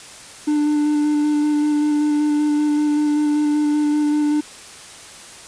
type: tone with vibrato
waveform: triangle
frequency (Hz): 297.5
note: D4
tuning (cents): +22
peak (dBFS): -13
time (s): 0.47-4.41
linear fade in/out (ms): 10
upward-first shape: square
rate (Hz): 5.2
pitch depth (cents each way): 11
effects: white hiss -39 dBFS RMS until 5.47 s + resampled to 22050 Hz

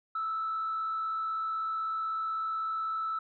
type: tone with frequency modulation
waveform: sine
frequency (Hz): 1314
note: E6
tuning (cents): -6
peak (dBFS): -29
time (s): 0.15-3.19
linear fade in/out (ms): 5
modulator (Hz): 55.9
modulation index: 0.33
effects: tanh soft clip ceiling -26 dBFS

